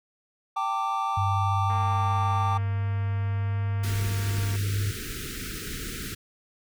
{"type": "chord", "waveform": "triangle", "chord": "G suspended second", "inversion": "none", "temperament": "equal with one note detuned", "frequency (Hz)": [784, 897.5, 1174.7], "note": ["G5", "A5", "D6"], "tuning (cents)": [0, 34, 0], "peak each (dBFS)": [-28, -29, -26], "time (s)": [0.56, 2.58], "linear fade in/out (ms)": 10}
{"type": "tone with pitch glide", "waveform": "sine", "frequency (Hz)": [98.6, 100.5], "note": ["G2", "G2"], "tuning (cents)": [11, 44], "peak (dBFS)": -24, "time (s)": [1.17, 4.91], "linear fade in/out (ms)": 5, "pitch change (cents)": 33, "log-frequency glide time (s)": [1.52, 3.84]}
{"type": "click train", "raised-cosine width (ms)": 0.5, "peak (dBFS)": -28, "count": 661, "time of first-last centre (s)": [1.7, 4.557], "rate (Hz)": 231}
{"type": "band-stop noise", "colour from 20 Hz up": "pink", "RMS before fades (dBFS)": -35, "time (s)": [3.83, 6.15], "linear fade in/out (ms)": 10, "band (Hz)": [470, 1300], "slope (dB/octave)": 96}
{"effects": []}